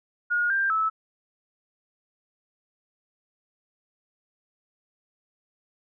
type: tone with pitch steps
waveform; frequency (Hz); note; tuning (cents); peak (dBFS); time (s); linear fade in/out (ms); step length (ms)
sine; 1435 / 1586 / 1305; F6 / G6 / E6; +47 / +20 / -18; -21; 0.3-0.9; 20; 200
effects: none